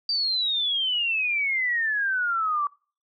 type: exponential sweep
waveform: sine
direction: down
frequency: 4699 to 1143 Hz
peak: -22 dBFS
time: 0.09-2.67 s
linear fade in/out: 2 ms
effects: noise-tail reverb RT60 0.4 s tail -25 dB re dry